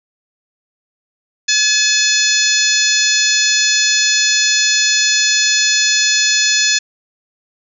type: harmonic tone with a mistuned harmonic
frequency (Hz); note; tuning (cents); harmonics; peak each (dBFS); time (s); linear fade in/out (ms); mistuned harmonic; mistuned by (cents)
853; G#5; +46; 2 / 3 / 4 / 5 / 6 / 7 / 8; -19 / -19 / -19 / -19 / -19 / -19 / -19; 1.48-6.79; 10; 4; +34
effects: none